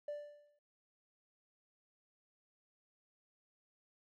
triangle tone with exponential decay, 587.3 Hz, D5, in tune, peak -34 dBFS, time 0.08-0.59 s, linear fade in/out 5 ms, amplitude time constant 110 ms, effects tanh soft clip ceiling -35 dBFS

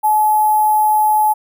sine tone with sample-and-hold, 854 Hz, G#5, 48 cents sharp, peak -10 dBFS, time 0.03-1.34 s, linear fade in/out 20 ms, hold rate 11025 Hz, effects none

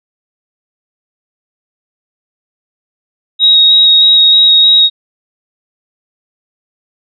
sine tone with vibrato, 3784 Hz, A#7, 25 cents sharp, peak -3 dBFS, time 3.39-4.9 s, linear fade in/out 50 ms, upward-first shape square, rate 3.2 Hz, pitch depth 9 cents each way, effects none

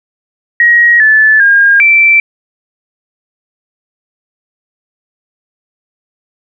sine tone with pitch steps, 1893 / 1741 / 1618 / 2336 Hz, A#6 / A6 / G#6 / D7, +26 / -19 / -46 / -10 cents, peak -3 dBFS, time 0.6-2.2 s, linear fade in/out 2 ms, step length 400 ms, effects none

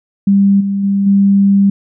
sine tone with level steps, 198.2 Hz, G3, 19 cents sharp, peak -6 / -13 / -10 / -6 dBFS, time 0.27-1.7 s, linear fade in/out 5 ms, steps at 0.6 / 0.83 / 1.06 s, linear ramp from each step 10 ms, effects none

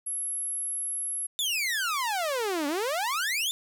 sine tone, 11175 Hz, F9, in tune, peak -29 dBFS, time 0.06-1.27 s, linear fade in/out 10 ms
sawtooth exponential two-way sweep, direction down then up, 3628 to 277.2 to 3628 Hz, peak -23 dBFS, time 1.39-3.51 s, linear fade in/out 0 ms, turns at 2.67 s
effects none

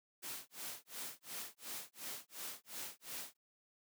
white noise with tremolo, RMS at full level -44 dBFS, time 0.22-3.37 s, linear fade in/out 20 ms, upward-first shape sine, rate 2.8 Hz, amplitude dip 100%, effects high-pass 150 Hz 12 dB/octave

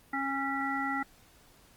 harmonic tone with a mistuned harmonic, 273.1 Hz, C#4, 26 cents flat, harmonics 1 / 3 / 5 / 7, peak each -35 / -35 / -35 / -35 dBFS, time 0.13-1.03 s, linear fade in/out 5 ms, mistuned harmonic 7, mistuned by +39 cents, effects pink hiss -60 dBFS RMS until 1.76 s + Opus 32 kbps

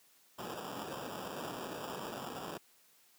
white noise with sample-and-hold, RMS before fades -42 dBFS, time 0.38-2.58 s, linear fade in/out 10 ms, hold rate 2100 Hz, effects white hiss -66 dBFS RMS until 3.18 s + high-pass 150 Hz 12 dB/octave

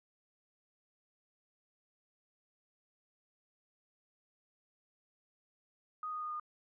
sine tone with pitch steps, 1244.5 / 1236.6 / 1228.8 / 1221 Hz, D#6 / D#6 / D#6 / D#6, 0 / -11 / -22 / -33 cents, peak -37 dBFS, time 6.03-6.398 s, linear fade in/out 2 ms, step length 92 ms, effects none

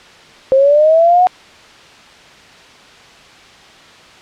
sine linear sweep, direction up, 523.3 to 740 Hz, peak -6 dBFS, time 0.52-1.27 s, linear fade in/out 0 ms, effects white hiss -40 dBFS RMS until 4.21 s + low-pass 4000 Hz 12 dB/octave

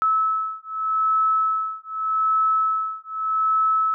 sine beating tone pair, 1300 / 1300.83 Hz, E6 / E6, -24 / -23 cents, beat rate 0.83 Hz, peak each -22 dBFS, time 0.02-3.94 s, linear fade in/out 0 ms, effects none

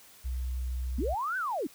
sine tone, 62.8 Hz, B1, 30 cents sharp, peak -30 dBFS, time 0.24-1.15 s, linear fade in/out 20 ms
sine linear two-way sweep, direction up then down, 199.6 to 1568 to 238 Hz, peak -29 dBFS, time 0.98-1.67 s, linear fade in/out 5 ms, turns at 1.37 s
effects white hiss -55 dBFS RMS until 1.74 s

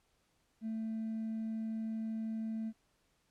triangle tone with hard clipping, 221.8 Hz, A3, 14 cents sharp, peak -35 dBFS, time 0.61-2.73 s, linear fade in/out 50 ms, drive 2 dB, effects pink hiss -75 dBFS RMS until 3.3 s + low-pass 11000 Hz 12 dB/octave

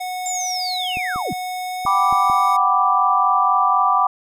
square tone with pitch glide, 734 to 740 Hz, F#5 to F#5, -14 to 0 cents, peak -25 dBFS, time 0-2.57 s, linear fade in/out 10 ms, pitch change +14 cents, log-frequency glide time 1.66-2.03 s
sine linear sweep, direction down, 7320 to 114.5 Hz, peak -23 dBFS, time 0.26-1.33 s, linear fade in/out 0 ms
clicks, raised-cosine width 3 ms, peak -20 dBFS, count 5, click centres 0.971 / 1.16 / 1.852 / 2.126 / 2.299 s
sine chord, G major seventh, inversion third, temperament equal, 740 / 784 / 987.8 / 1174.7 Hz, F#5 / G5 / B5 / D6, 0 / 0 / 0 / 0 cents, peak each -21 / -21 / -20 / -16 dBFS, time 1.86-4.07 s, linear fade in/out 5 ms
effects none

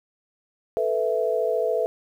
sine chord, A suspended second, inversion none, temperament equal, 440 / 493.9 / 659.3 Hz, A4 / B4 / E5, 0 / 0 / 0 cents, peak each -25 dBFS, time 0.77-1.86 s, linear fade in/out 0 ms, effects 9-bit

